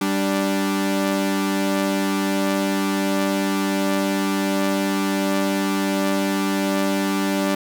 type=tone pair together; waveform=sawtooth; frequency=196 / 293.3 Hz; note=G3 / D4; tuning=0 / -2 cents; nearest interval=perfect fifth; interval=698 cents; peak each=-18 dBFS; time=0.01-7.55 s; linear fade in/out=5 ms; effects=none